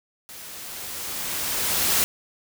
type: noise with level ramp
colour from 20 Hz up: white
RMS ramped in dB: -41 to -20 dBFS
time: 0.29-2.04 s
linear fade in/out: 0 ms
effects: none